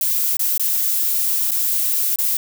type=noise with dropouts; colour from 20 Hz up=violet; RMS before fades=-19 dBFS; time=0.01-2.37 s; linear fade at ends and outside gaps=2 ms; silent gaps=0.369-0.393 / 0.578-0.596 / 1.509-1.516 / 2.159-2.186 s; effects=none